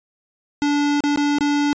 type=tone with dropouts; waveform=square; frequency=290 Hz; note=D4; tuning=22 cents flat; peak=-17 dBFS; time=0.62-1.73 s; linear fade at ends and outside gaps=0 ms; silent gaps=1.005-1.038 / 1.16-1.174 / 1.385-1.408 s; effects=resampled to 16000 Hz

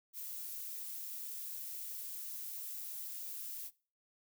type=noise; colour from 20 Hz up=violet; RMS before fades=-44 dBFS; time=0.13-3.71 s; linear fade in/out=50 ms; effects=noise-tail reverb RT60 0.4 s tail -22 dB re dry

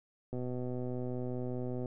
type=click train; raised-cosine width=2 ms; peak=-26 dBFS; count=192; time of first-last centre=0.33-1.858 s; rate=125 Hz; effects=none

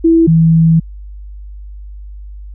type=tone pair in turn; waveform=sine; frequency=329.6 / 163.28 Hz; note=E4 / E3; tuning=0 / -16 cents; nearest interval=octave; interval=1216 cents; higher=first; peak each=-5 dBFS; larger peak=neither; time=0.04-0.27 / 0.27-0.8 s; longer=second; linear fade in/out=10 ms; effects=added 50 Hz sine -27 dBFS peak until 2.54 s

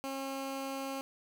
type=tone; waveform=15% pulse; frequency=270.6 Hz; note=C#4; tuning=42 cents flat; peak=-30 dBFS; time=0.04-1.01 s; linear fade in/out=0 ms; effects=none

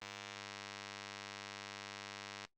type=click train; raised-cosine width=0.2 ms; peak=-28 dBFS; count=244; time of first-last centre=0.02-2.45 s; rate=100 Hz; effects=noise-tail reverb RT60 0.1 s tail -17 dB re dry + Opus 32 kbps

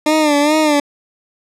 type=tone with vibrato; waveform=20% pulse; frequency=299.9 Hz; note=D4; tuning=36 cents sharp; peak=-6 dBFS; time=0.06-0.8 s; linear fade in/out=5 ms; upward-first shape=sine; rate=2.4 Hz; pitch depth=74 cents each way; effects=low-pass 10000 Hz 12 dB/octave

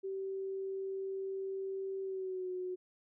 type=tone with pitch glide; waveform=sine; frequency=386 to 366 Hz; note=G4 to F#4; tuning=-27 to -19 cents; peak=-36 dBFS; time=0.03-2.76 s; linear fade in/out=20 ms; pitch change=-92 cents; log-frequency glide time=2.02-2.5 s; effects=none

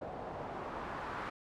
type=noise with low-pass filter sweep; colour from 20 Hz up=white; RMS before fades=-42 dBFS; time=0.01-1.3 s; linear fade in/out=10 ms; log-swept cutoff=640 to 1300 Hz; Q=1.5; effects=none

